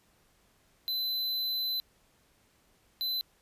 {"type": "tone bursts at uneven times", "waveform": "square", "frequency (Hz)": 4030, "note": "B7", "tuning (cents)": 34, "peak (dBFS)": -30, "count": 2, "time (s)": [[0.88, 1.8], [3.01, 3.21]], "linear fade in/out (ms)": 0, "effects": ["pink hiss -67 dBFS RMS until 3.41 s", "resampled to 32000 Hz"]}